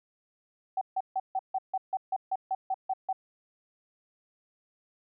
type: tone bursts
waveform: sine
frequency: 762 Hz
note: G5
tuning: 49 cents flat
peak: -26 dBFS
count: 13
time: 0.77-3.129 s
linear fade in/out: 5 ms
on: 43 ms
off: 150 ms
effects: none